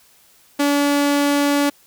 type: tone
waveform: sawtooth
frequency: 286.4 Hz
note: D4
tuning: 43 cents flat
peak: -11 dBFS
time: 0.59-1.7 s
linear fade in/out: 10 ms
effects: white hiss -53 dBFS RMS until 1.86 s